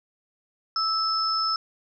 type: tone pair together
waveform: sine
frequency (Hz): 1310 / 5240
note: E6 / E8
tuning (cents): -11 / -11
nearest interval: 2 octaves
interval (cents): 2400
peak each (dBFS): -25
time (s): 0.76-1.56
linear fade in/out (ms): 2
effects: none